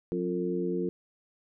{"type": "harmonic tone with a mistuned harmonic", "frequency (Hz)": 90.2, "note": "F#2", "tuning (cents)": -44, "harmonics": [2, 3, 4, 5], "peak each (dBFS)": [-33, -36, -31, -34], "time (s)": [0.12, 0.89], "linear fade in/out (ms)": 0, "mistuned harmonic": 4, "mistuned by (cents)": -44, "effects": []}